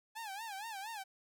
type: tone with vibrato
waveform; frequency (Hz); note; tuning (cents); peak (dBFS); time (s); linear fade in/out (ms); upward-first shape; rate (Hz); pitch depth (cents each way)
sawtooth; 841; G#5; +22; -38; 0.15-1.04; 20; sine; 4.3; 160
effects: none